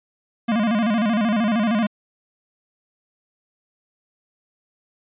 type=tone with vibrato; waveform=square; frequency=220 Hz; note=A3; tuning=in tune; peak=-18 dBFS; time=0.48-1.87 s; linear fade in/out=10 ms; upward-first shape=square; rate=13 Hz; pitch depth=110 cents each way; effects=resampled to 8000 Hz